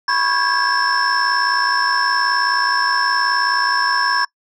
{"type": "tone cluster", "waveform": "sine", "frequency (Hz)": [992, 1097, 1606, 1665, 5340], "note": ["B5", "C#6", "G6", "G#6", "E8"], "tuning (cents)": [7, -18, 41, 4, 22], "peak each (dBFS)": -20, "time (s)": [0.08, 4.25], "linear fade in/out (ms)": 5, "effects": ["noise-tail reverb RT60 0.1 s tail -25 dB re dry", "tanh soft clip ceiling -8 dBFS"]}